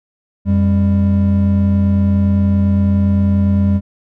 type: tone pair together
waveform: triangle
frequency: 89.3 / 199.2 Hz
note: F2 / G3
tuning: +39 / +28 cents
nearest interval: octave + major second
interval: 1389 cents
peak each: -11 dBFS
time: 0.45-3.81 s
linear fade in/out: 50 ms
effects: none